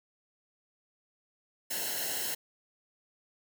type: noise with comb filter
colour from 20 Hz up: white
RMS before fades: -34 dBFS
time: 1.7-2.35 s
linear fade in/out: 10 ms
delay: 0.84 ms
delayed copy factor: -0.85
effects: none